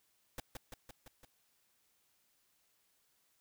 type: noise with echo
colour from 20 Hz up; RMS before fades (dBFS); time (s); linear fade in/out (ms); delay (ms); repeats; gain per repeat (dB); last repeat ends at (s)
pink; -42; 0.38-0.4; 2; 170; 5; -3; 1.25
effects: white hiss -75 dBFS RMS until 3.4 s